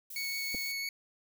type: noise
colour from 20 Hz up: violet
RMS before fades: -44 dBFS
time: 0.1-0.72 s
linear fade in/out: 5 ms
type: tone with vibrato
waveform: 25% pulse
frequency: 2215 Hz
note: C#7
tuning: 2 cents flat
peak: -30 dBFS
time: 0.16-0.89 s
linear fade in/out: 2 ms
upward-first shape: triangle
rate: 6 Hz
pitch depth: 9 cents each way
type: clicks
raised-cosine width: 2 ms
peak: -29 dBFS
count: 2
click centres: 0.545 / 0.549 s
effects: none